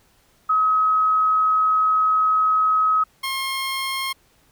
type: tone pair in turn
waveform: sine / 15% pulse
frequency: 1274 / 1071.3 Hz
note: D#6 / C6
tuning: +41 / +41 cents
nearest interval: minor third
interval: 300 cents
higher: first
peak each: -15 / -17 dBFS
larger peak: first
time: 0.49-3.04 / 3.23-4.13 s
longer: first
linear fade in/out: 10 ms
effects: pink hiss -59 dBFS RMS until 4.51 s